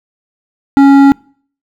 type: tone with hard clipping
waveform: triangle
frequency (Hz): 277.2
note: C#4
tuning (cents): 0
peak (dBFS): -4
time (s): 0.77-1.12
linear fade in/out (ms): 0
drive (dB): 14
effects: noise-tail reverb RT60 0.5 s tail -26 dB re dry